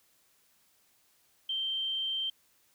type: tone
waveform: sine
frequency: 3136 Hz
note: G7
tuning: in tune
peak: -30 dBFS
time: 1.49-2.3 s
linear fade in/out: 5 ms
effects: white hiss -68 dBFS RMS until 2.74 s